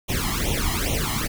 pink noise with flanger, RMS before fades -24 dBFS, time 0.08-1.28 s, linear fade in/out 20 ms, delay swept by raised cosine 0.31 to 1 ms, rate 2.4 Hz, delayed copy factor +0.95, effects none

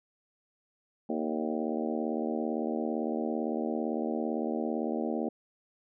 harmonic tone with a mistuned harmonic, 77.78 Hz, D#2, in tune, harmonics 3 / 4 / 5 / 6 / 7 / 8 / 9 / 10, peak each -33 / -35 / -37 / -39 / -40 / -41 / -42 / -43 dBFS, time 1.09-5.29 s, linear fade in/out 5 ms, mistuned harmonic 7, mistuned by +32 cents, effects none

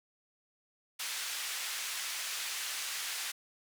pink band-pass noise, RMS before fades -38 dBFS, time 0.99-3.32 s, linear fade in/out 10 ms, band 1900 to 12000 Hz, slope 12 dB/octave, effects none

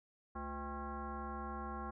sine tone with frequency modulation, 507 Hz, B4, 45 cents sharp, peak -40 dBFS, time 0.35-1.91 s, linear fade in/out 10 ms, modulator 287 Hz, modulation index 2.8, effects none

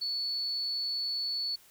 sine tone, 4435 Hz, C#8, in tune, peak -30 dBFS, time 0.01-1.56 s, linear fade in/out 10 ms, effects white hiss -59 dBFS RMS until 1.7 s

